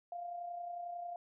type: tone with amplitude modulation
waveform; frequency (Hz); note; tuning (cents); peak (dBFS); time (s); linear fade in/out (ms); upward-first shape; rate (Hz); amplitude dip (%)
sine; 698.5; F5; 0; -38; 0.12-1.16; 2; sine; 31.1; 45
effects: none